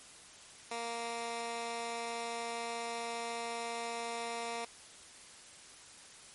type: tone with high-pass filter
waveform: 15% pulse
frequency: 233.1 Hz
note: A#3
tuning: in tune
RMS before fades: -39 dBFS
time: 0.71-4.65 s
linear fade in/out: 5 ms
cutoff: 510 Hz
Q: 0.61
effects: white hiss -54 dBFS RMS until 6.34 s + MP3 48 kbps